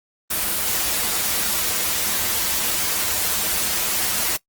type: noise with comb filter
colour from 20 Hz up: white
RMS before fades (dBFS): -22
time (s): 0.3-4.37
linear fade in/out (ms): 10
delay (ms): 7.4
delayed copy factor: -0.65
effects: noise-tail reverb RT60 0.1 s tail -21 dB re dry + Opus 24 kbps